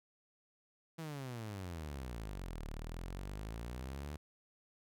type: exponential two-way sweep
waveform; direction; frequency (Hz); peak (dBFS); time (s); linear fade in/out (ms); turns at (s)
sawtooth; down then up; 167 to 36.39 to 76; -38; 0.98-4.17; 10; 2.67
effects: none